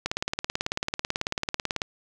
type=click train; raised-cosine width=0.2 ms; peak=-9 dBFS; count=33; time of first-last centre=0.06-1.818 s; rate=18.2 Hz; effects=none